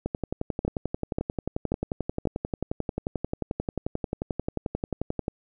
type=two click trains; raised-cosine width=2 ms; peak=-12 / -14 dBFS; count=4 / 60; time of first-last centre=0.65-2.254 / 0.06-5.281 s; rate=1.87 / 11.3 Hz; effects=none